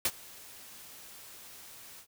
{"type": "noise with ADSR envelope", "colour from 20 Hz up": "white", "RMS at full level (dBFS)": -26, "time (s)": [0.05, 2.07], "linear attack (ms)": 4, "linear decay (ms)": 50, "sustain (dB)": -24, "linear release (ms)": 79, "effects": []}